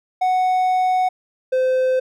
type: tone pair in turn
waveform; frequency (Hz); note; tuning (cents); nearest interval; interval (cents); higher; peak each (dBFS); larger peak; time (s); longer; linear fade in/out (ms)
triangle; 740 / 515.6; F#5 / C5; 0 / -26; tritone; 626; first; -13 / -13; neither; 0.21-1.09 / 1.52-2; first; 10
effects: none